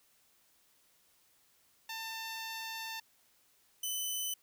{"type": "tone pair in turn", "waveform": "10% pulse", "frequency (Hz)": [896, 3016], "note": ["A5", "F#7"], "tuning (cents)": [31, 32], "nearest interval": "octave + major sixth", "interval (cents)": 2101, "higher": "second", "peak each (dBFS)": [-31, -26], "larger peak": "second", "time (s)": [[1.89, 3], [3.83, 4.34]], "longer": "first", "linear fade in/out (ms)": 5, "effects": ["white hiss -69 dBFS RMS until 4.42 s"]}